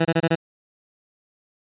15% pulse tone bursts, 164.81 Hz, E3, in tune, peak -10 dBFS, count 5, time 0-0.355 s, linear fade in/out 10 ms, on 51 ms, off 25 ms, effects resampled to 8000 Hz

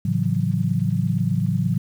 sine chord, F# minor seventh, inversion first, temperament equal with one note detuned, 110 / 138.59 / 167.02 / 185 Hz, A2 / C#3 / E3 / F#3, 0 / 0 / +23 / 0 cents, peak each -24 dBFS, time 0.05-1.78 s, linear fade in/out 5 ms, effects 8-bit

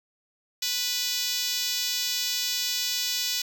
5% pulse tone with high-pass filter, 493.9 Hz, B4, in tune, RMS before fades -28 dBFS, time 0.62-3.42 s, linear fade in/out 5 ms, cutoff 3600 Hz, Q 1, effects 9-bit

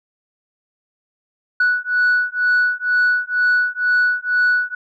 sine beating tone pair, 1475 / 1477.1 Hz, F#6 / F#6, -6 / -3 cents, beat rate 2.1 Hz, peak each -16 dBFS, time 1.6-4.75 s, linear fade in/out 5 ms, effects tanh soft clip ceiling -10 dBFS

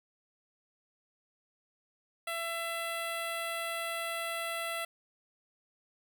10% pulse tone with notch filter, 670 Hz, E5, 28 cents sharp, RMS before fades -36 dBFS, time 2.27-4.85 s, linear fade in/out 5 ms, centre 5200 Hz, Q 1.5, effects none

